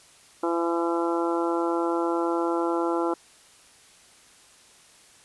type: harmonic tone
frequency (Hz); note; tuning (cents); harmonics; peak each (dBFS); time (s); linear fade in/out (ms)
169.1; E3; +44; 2 / 3 / 4 / 5 / 6 / 7 / 8; -25 / -30 / -34 / -32 / -33 / -39 / -34; 0.43-3.14; 5
effects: white hiss -54 dBFS RMS until 5.24 s + resampled to 24000 Hz